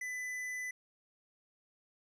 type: tone with tanh clipping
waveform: sine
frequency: 2000 Hz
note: B6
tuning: 21 cents sharp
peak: -39 dBFS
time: 0.01-0.71 s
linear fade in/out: 5 ms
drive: 12 dB
effects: none